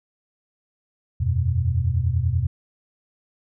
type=chord; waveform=sine; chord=E suspended second; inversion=none; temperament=just; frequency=82.41 / 92.71 / 123.61 Hz; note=E2 / F#2 / B2; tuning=0 / +4 / +2 cents; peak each=-23 dBFS; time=1.2-2.47 s; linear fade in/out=10 ms; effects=none